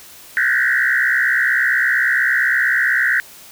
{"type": "tone with frequency modulation", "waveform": "sine", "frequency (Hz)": 1715, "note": "A6", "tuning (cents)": -45, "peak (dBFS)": -13, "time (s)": [0.37, 3.2], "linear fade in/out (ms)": 0, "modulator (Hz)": 64.3, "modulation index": 3.7, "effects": ["white hiss -41 dBFS RMS until 3.51 s"]}